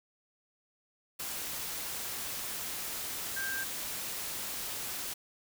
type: tone in noise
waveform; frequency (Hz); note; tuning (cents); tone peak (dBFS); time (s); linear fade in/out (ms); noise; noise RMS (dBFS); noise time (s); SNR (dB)
sine; 1584; G6; +18; -34; 3.36-3.64; 10; white; -38; 1.19-5.14; +1
effects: none